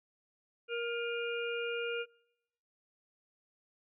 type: harmonic tone with a mistuned harmonic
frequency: 470 Hz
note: A#4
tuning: 14 cents sharp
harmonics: 1 / 3 / 5 / 6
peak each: -35 / -40 / -42 / -43 dBFS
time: 0.68-2.06 s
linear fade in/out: 50 ms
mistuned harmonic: 5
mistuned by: +53 cents
effects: noise-tail reverb RT60 0.9 s tail -25 dB re dry